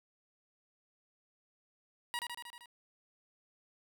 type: tone with echo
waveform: 15% pulse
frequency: 957 Hz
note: A#5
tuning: 45 cents sharp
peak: -28 dBFS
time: 2.14-2.19 s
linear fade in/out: 0 ms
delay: 78 ms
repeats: 6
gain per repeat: -3 dB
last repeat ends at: 2.658 s
effects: none